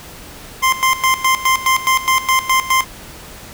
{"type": "tone with tremolo", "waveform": "25% pulse", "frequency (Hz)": 1046.5, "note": "C6", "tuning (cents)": 0, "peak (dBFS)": -7, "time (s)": [0.62, 2.85], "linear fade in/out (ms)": 20, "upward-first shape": "square", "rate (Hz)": 4.8, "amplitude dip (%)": 80, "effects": ["pink hiss -36 dBFS RMS until 3.53 s"]}